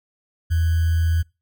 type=tone with sample-and-hold; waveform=sine; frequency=82.41 Hz; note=E2; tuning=in tune; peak=-16 dBFS; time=0.5-1.23 s; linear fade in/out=20 ms; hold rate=1575 Hz; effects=noise-tail reverb RT60 0.3 s tail -26 dB re dry